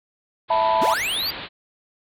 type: low-pass noise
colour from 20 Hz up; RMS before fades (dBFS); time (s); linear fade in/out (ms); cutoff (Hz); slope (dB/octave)
white; -34; 0.48-1.49; 50; 4300; 96
type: chord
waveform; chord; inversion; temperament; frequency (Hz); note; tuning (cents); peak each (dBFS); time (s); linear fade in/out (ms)
sine; E suspended fourth; none; equal; 659.3 / 880 / 987.8; E5 / A5 / B5; 0 / 0 / 0; -22 / -21 / -20; 0.5-0.94; 5
type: linear sweep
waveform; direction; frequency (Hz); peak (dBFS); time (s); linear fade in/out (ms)
square; up; 122.7 to 4851; -23; 0.81-1.31; 10
effects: none